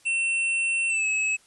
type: tone with pitch glide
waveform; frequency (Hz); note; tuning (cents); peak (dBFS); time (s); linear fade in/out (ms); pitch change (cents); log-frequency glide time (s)
square; 2700 to 2580; E7 to E7; +41 to -38; -23; 0.05-1.37; 20; -79; 0.89-1.06
effects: white hiss -58 dBFS RMS until 1.46 s + resampled to 24000 Hz